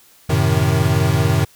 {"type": "chord", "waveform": "square", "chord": "F# diminished seventh", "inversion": "none", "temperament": "equal", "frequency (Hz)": [92.5, 110, 130.81, 155.56], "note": ["F#2", "A2", "C3", "Eb3"], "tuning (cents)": [0, 0, 0, 0], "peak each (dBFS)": -20, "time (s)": [0.29, 1.45], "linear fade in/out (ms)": 10, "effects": ["white hiss -50 dBFS RMS until 1.55 s"]}